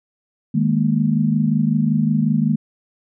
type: chord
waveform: sine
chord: D# suspended fourth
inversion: none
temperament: equal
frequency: 155.56 / 207.7 / 233.1 Hz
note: D#3 / G#3 / A#3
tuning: 0 / 0 / 0 cents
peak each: -19 dBFS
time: 0.54-2.56 s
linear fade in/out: 10 ms
effects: none